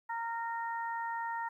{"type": "harmonic tone", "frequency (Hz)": 462, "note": "A#4", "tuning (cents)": -16, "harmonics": [2, 3, 4], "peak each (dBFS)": [-35, -44, -42], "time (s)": [0.09, 1.49], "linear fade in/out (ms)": 10, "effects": ["12-bit"]}